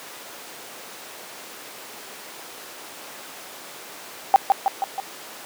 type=tone with echo; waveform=sine; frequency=784 Hz; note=G5; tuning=in tune; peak=-7 dBFS; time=4.34-4.36 s; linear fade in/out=0 ms; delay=160 ms; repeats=4; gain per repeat=-4 dB; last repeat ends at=5 s; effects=pink hiss -38 dBFS RMS until 5.45 s + high-pass 400 Hz 12 dB/octave